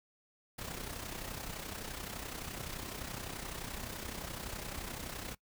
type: noise with amplitude modulation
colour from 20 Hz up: pink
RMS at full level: -40 dBFS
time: 0.58-5.35 s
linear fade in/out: 10 ms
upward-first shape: sine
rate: 31.7 Hz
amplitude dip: 60%
effects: noise-tail reverb RT60 0.1 s tail -22 dB re dry